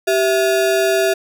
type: ring-modulated tone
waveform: square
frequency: 523.3 Hz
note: C5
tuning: in tune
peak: -11 dBFS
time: 0.07-1.14 s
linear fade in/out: 10 ms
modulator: 136 Hz
effects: none